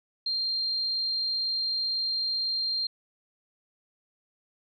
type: tone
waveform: sine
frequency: 4186 Hz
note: C8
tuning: in tune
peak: -26 dBFS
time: 0.26-2.87 s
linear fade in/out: 5 ms
effects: none